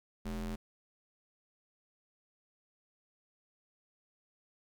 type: ring-modulated tone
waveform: square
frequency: 86.1 Hz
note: F2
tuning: 24 cents flat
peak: -34 dBFS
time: 0.25-0.56 s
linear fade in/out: 10 ms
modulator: 128 Hz
effects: 12-bit